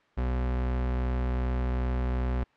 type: tone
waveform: 40% pulse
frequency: 62.6 Hz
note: B1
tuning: 24 cents sharp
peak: -25 dBFS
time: 0.17-2.44 s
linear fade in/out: 10 ms
effects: white hiss -63 dBFS RMS until 2.56 s + low-pass 2000 Hz 12 dB/octave